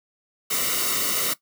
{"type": "noise with comb filter", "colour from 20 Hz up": "white", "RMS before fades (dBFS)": -24, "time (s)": [0.5, 1.34], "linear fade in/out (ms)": 10, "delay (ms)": 1.2, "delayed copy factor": -0.7, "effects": ["noise-tail reverb RT60 0.1 s tail -17 dB re dry"]}